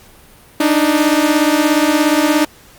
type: beating tone pair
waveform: sawtooth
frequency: 293.7 / 310.7 Hz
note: D4 / D#4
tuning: 0 / -2 cents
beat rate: 17 Hz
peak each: -10 dBFS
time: 0.6-2.45 s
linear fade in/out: 5 ms
effects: pink hiss -44 dBFS RMS until 2.78 s + Opus 48 kbps